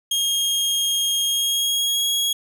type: tone with pitch glide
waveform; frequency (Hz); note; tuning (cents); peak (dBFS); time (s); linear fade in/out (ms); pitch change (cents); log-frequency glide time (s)
sawtooth; 3246 to 3312; G#7 to G#7; -40 to -5; -16; 0.11-2.33; 5; +35; 1.24-2.06
effects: none